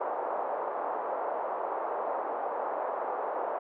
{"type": "band-pass noise", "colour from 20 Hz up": "pink", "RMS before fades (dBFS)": -33, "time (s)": [0, 3.59], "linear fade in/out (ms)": 10, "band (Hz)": [520, 1000], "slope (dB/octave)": 24, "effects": []}